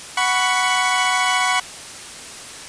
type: chord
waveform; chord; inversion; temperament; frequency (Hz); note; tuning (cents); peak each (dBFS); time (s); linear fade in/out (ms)
20% pulse; F# suspended fourth; none; equal with one note detuned; 740 / 987.8 / 1117.1; F#5 / B5 / C#6; 0 / 0 / +13; -16; 0.17-1.6; 5
effects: white hiss -35 dBFS RMS until 2.68 s + resampled to 22050 Hz